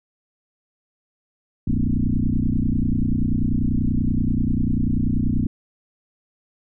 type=tone with frequency modulation; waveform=sine; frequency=116.54 Hz; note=A#2; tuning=in tune; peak=-17 dBFS; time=1.67-5.47 s; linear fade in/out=5 ms; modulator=30.3 Hz; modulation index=5.1; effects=none